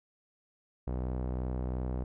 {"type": "tone with low-pass filter", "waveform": "sawtooth", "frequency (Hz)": 62.9, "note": "B1", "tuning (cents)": 32, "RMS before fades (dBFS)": -34, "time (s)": [0.87, 2.04], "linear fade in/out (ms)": 5, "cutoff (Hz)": 720, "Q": 0.88, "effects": []}